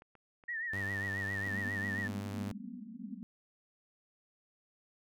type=clicks; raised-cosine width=0.5 ms; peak=-39 / -45 / -44 / -43 / -44 dBFS; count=5; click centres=0.021 / 0.153 / 0.438 / 1.074 / 1.239 s
type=tone with vibrato; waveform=sine; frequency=1844 Hz; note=A#6; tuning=19 cents flat; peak=-35 dBFS; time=0.48-2.08 s; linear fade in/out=10 ms; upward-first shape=triangle; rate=7.4 Hz; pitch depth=100 cents each way
type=tone with pitch glide; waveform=sawtooth; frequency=98.7 to 99.56 Hz; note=G2 to G2; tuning=+12 to +27 cents; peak=-35 dBFS; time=0.73-2.52 s; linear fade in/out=5 ms; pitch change=+15 cents; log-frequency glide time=1.62-2.05 s
type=band-pass noise; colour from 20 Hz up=white; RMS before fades=-44 dBFS; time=1.47-3.23 s; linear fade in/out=0 ms; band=190 to 250 Hz; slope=96 dB/octave
effects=none